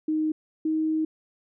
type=tone pair in turn; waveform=sine; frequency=311.1 / 314.7 Hz; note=D#4 / D#4; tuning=0 / +20 cents; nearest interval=unison; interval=20 cents; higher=second; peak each=-22 dBFS; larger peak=neither; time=0.08-0.32 / 0.65-1.05 s; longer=second; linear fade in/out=5 ms; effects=none